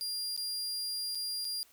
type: tone with dropouts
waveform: sawtooth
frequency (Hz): 4800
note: D8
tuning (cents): +37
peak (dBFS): -31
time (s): 0.01-1.63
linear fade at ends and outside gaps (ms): 0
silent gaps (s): 0.364-0.376 / 1.149-1.154 / 1.446-1.451
effects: white hiss -63 dBFS RMS until 1.72 s